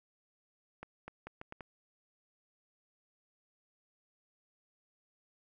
accelerating click train, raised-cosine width 0.5 ms, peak -29 dBFS, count 6, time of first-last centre 0.83-1.608 s, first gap 250 ms, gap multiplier 0.76, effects none

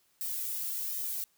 violet noise with flanger, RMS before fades -35 dBFS, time 0.21-1.24 s, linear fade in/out 0 ms, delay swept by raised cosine 1.6 to 2.38 ms, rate 1.3 Hz, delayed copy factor +0.7, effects white hiss -70 dBFS RMS until 1.37 s

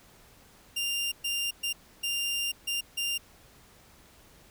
sawtooth tone bursts at uneven times, 2794 Hz, F7, in tune, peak -25 dBFS, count 6, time 0.76-1.12 / 1.24-1.51 / 1.63-1.73 / 2.03-2.52 / 2.67-2.81 / 2.97-3.18 s, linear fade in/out 10 ms, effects pink hiss -57 dBFS RMS until 4.5 s

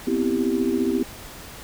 sine chord, C major seventh, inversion third, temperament equal, 246.9 / 261.6 / 329.6 / 392 Hz, B3 / C4 / E4 / G4, 0 / 0 / 0 / 0 cents, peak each -25 dBFS, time 0.07-1.03 s, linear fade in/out 5 ms, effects pink hiss -40 dBFS RMS until 1.63 s

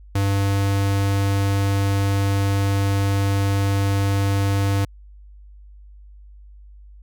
square tone, 99 Hz, G2, 18 cents sharp, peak -18 dBFS, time 0.15-4.85 s, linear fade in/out 5 ms, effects added 50 Hz sine -41 dBFS peak until 7.02 s

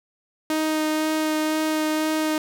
sawtooth tone with vibrato, 311.1 Hz, D#4, in tune, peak -17 dBFS, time 0.5-2.38 s, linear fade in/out 2 ms, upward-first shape sine, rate 2 Hz, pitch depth 10 cents each way, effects none

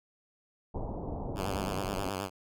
pink low-pass noise, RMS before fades -37 dBFS, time 0.74-2.1 s, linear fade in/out 10 ms, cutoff 930 Hz, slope 48 dB/octave
5% pulse tone with vibrato, 96.3 Hz, G2, 30 cents flat, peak -22 dBFS, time 1.35-2.3 s, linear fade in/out 50 ms, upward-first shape sine, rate 9.4 Hz, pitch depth 89 cents each way
effects none

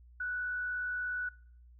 sine tone with frequency modulation, 1480 Hz, F#6, in tune, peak -33 dBFS, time 0.2-1.29 s, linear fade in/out 5 ms, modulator 56.9 Hz, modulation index 0.31, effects noise-tail reverb RT60 0.6 s tail -24 dB re dry + added 60 Hz sine -54 dBFS peak until 1.79 s

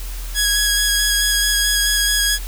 10% pulse tone with vibrato, 1661.2 Hz, G#6, in tune, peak -6 dBFS, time 0.34-2.39 s, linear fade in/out 50 ms, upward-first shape square, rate 4.6 Hz, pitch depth 10 cents each way, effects added 42 Hz sine -25 dBFS peak until 2.47 s + white hiss -36 dBFS RMS until 2.47 s

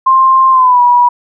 sine tone with pitch glide, 1054 to 972.1 Hz, C6 to B5, +12 to -28 cents, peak -4 dBFS, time 0.06-1.09 s, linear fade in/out 10 ms, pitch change -140 cents, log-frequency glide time 0.51-0.81 s, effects none

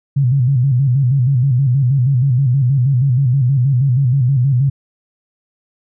sine tone with vibrato, 130.81 Hz, C3, in tune, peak -10 dBFS, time 0.16-4.7 s, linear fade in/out 10 ms, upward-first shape square, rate 6.3 Hz, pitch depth 110 cents each way, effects none

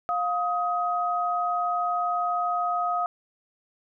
sine tone pair together, 707 / 1259.7 Hz, F5 / D#6, +21 / +21 cents, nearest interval minor seventh, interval 1000 cents, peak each -26 dBFS, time 0.09-3.06 s, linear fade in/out 0 ms, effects none

